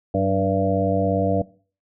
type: harmonic tone with a mistuned harmonic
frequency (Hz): 97.1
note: G2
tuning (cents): -16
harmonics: 1 / 2 / 3 / 5 / 6 / 7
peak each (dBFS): -25 / -25 / -25 / -25 / -25 / -25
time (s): 0.14-1.42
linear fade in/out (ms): 5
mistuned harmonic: 2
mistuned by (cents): -46
effects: noise-tail reverb RT60 0.4 s tail -19 dB re dry